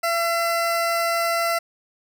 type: tone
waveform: 20% pulse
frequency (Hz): 676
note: E5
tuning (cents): +43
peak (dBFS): -15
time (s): 0.03-1.59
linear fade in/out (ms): 10
effects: none